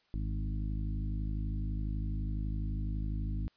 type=harmonic tone with a mistuned harmonic; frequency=52 Hz; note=G#1; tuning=3 cents sharp; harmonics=1 / 2 / 3 / 4 / 5 / 6; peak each=-33 / -39 / -43 / -45 / -47 / -49 dBFS; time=0.14-3.48 s; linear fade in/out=0 ms; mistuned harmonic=3; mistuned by=+19 cents; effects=white hiss -71 dBFS RMS until 3.56 s + resampled to 11025 Hz